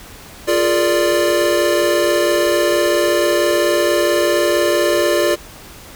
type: chord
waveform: square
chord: Bb dominant seventh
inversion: second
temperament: equal with one note detuned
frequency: 349.2 / 415.3 / 459.7 / 587.3 Hz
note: F4 / Ab4 / Bb4 / D5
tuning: 0 / 0 / -24 / 0 cents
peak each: -18 / -23 / -23 / -17 dBFS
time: 0.47-5.36 s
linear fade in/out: 20 ms
effects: pink hiss -38 dBFS RMS until 5.95 s